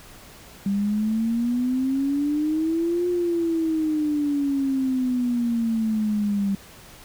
sine exponential two-way sweep, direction up then down, 196 to 356.2 to 196 Hz, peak -20 dBFS, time 0.66-6.55 s, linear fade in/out 2 ms, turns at 3.08 s, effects pink hiss -46 dBFS RMS until 7.04 s

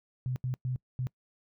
sine tone bursts at uneven times, 127.2 Hz, C3, 48 cents flat, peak -29 dBFS, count 4, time 0.26-0.36 / 0.44-0.54 / 0.65-0.76 / 0.99-1.07 s, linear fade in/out 0 ms, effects noise-tail reverb RT60 0.1 s tail -24 dB re dry

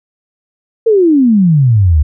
sine exponential sweep, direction down, 468.3 to 70.2 Hz, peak -5 dBFS, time 0.86-2.03 s, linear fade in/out 10 ms, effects none

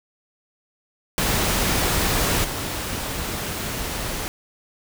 pink noise with level steps, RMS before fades -21 / -28 dBFS, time 1.18-4.28 s, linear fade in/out 0 ms, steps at 2.44 s, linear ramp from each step 5 ms, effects none

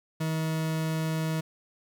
40% pulse tone, 159.3 Hz, D#3, 41 cents sharp, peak -26 dBFS, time 0.2-1.41 s, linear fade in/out 10 ms, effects 11-bit

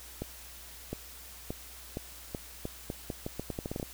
accelerating click train, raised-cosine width 2 ms, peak -21 dBFS, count 17, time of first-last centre 0.22-3.829 s, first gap 710 ms, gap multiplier 0.81, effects added 60 Hz sine -53 dBFS peak until 3.93 s + white hiss -49 dBFS RMS until 3.93 s

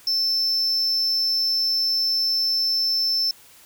triangle tone, 5310 Hz, E8, 12 cents sharp, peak -18 dBFS, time 0.07-3.31 s, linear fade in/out 2 ms, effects white hiss -50 dBFS RMS until 3.65 s

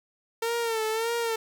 sawtooth tone with vibrato, 452.9 Hz, A#4, 50 cents flat, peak -22 dBFS, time 0.42-1.36 s, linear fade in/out 5 ms, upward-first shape sine, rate 1.7 Hz, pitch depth 66 cents each way, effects none

